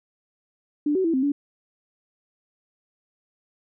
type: tone with pitch steps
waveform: sine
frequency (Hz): 294.6 / 377.2 / 330.1 / 261.5 / 285.5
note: D4 / F#4 / E4 / C4 / D4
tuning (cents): +6 / +33 / +2 / -1 / -49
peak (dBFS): -19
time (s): 0.86-1.32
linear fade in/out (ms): 5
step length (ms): 92
effects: none